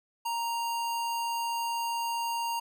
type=tone; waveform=square; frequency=932.3 Hz; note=A#5; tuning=in tune; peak=-30 dBFS; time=0.25-2.6 s; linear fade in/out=10 ms; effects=none